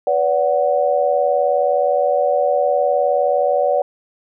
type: chord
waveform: sine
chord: B minor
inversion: none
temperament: equal with one note detuned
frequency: 493.9 / 573.3 / 740 Hz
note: B4 / D5 / F#5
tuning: 0 / -42 / 0 cents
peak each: -20 / -16 / -19 dBFS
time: 0.07-3.82 s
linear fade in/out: 2 ms
effects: none